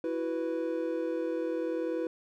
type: chord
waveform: triangle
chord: E suspended second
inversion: none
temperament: equal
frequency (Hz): 329.6 / 370 / 493.9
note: E4 / F#4 / B4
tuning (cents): 0 / 0 / 0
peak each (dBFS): -31 / -36 / -31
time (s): 0.04-2.07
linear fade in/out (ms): 2
effects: none